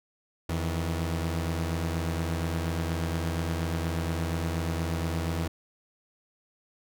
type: tone pair together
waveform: sawtooth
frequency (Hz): 84.22 / 160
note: E2 / D#3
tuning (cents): +38 / +49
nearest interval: major seventh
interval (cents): 1111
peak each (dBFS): -25 / -29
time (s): 0.49-5.48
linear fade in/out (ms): 5
effects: none